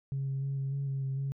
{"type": "tone with pitch steps", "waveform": "sine", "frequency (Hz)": [136.6, 135.6, 137.7, 136, 139.1, 136.1, 134.4, 137.4], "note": ["C#3", "C#3", "C#3", "C#3", "C#3", "C#3", "C3", "C#3"], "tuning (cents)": [-25, -38, -11, -33, 6, -31, 47, -15], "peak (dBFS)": -29, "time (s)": [0.12, 1.32], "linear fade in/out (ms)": 0, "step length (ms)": 150, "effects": ["tanh soft clip ceiling -27 dBFS"]}